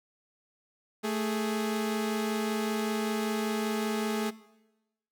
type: tone pair together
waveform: sawtooth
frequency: 220 / 414.8 Hz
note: A3 / G#4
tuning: 0 / -2 cents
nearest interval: major seventh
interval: 1098 cents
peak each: -27 / -29 dBFS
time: 1.03-4.31 s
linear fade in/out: 20 ms
effects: noise-tail reverb RT60 1.0 s tail -19 dB re dry